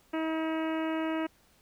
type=harmonic tone; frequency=319.5 Hz; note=D#4; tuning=46 cents sharp; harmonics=1 / 2 / 3 / 4 / 5 / 6 / 7 / 8 / 9; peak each=-30 / -36 / -40 / -42 / -44 / -46 / -47 / -48 / -49 dBFS; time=0.13-1.27 s; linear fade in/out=10 ms; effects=pink hiss -64 dBFS RMS until 1.61 s